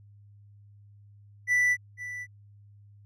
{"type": "tone with echo", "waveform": "triangle", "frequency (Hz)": 1975.5, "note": "B6", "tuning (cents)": 0, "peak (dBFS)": -19, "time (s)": [1.47, 1.77], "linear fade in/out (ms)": 50, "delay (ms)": 500, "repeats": 1, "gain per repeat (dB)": -14, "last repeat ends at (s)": 2.27, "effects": ["added 102 Hz sine -51 dBFS peak until 3.05 s", "resampled to 32000 Hz"]}